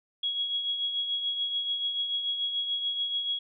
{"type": "tone with tremolo", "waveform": "sine", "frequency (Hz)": 3322, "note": "G#7", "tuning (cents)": 0, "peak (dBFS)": -25, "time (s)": [0.23, 3.39], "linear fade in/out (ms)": 5, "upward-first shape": "triangle", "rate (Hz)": 6.9, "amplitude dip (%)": 55, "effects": []}